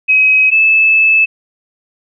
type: tone pair in turn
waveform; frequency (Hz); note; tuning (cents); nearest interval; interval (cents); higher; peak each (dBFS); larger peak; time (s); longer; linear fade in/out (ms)
sine; 2541 / 2615; D#7 / E7; +36 / -15; unison; 49; second; -6; neither; 0.08-0.51 / 0.51-1.26; second; 20
effects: none